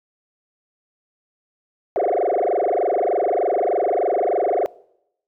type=tone with frequency modulation; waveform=sine; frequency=554 Hz; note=C#5; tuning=1 cent flat; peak=-15 dBFS; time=1.96-4.66 s; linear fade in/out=0 ms; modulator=23.3 Hz; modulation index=7.9; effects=noise-tail reverb RT60 0.8 s tail -23 dB re dry + tanh soft clip ceiling -14 dBFS